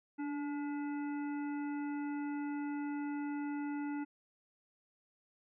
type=harmonic tone with a mistuned harmonic; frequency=286.7 Hz; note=D4; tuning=42 cents flat; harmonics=1 / 3 / 5 / 7 / 9; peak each=-36 / -47 / -51 / -55 / -59 dBFS; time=0.18-4.05 s; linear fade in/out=20 ms; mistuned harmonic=1; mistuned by=+27 cents; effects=none